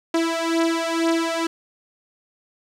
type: beating tone pair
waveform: sawtooth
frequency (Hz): 329.6 / 331.7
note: E4 / E4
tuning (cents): 0 / +11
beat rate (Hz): 2.1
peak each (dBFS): -18 / -19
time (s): 0.14-1.47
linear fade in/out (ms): 5
effects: low-pass 8000 Hz 12 dB/octave + 9-bit